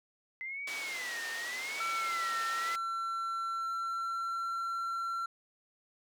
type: tone with vibrato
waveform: sine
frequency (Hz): 2036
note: C7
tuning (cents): -48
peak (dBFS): -37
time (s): 0.41-2.75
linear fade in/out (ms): 0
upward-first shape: sine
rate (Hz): 0.86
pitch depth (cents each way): 190
type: band-pass noise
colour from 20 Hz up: white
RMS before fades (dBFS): -43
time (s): 0.67-2.76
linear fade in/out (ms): 5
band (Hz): 380 to 5300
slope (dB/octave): 12
type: tone with pitch glide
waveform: triangle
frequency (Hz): 1350 to 1358.6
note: E6 to F6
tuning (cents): +41 to -48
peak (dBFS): -31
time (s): 1.8-5.26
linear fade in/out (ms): 5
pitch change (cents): +11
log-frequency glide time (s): 3.51-4.55
effects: none